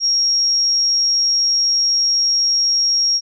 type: tone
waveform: sine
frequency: 5588 Hz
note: F8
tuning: in tune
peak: -13 dBFS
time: 0-3.21 s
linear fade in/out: 50 ms
effects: none